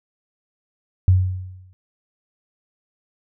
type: tone with exponential decay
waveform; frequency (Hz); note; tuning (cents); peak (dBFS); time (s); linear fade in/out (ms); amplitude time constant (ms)
sine; 92.5; F#2; 0; -8; 1.08-1.73; 0; 140
effects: none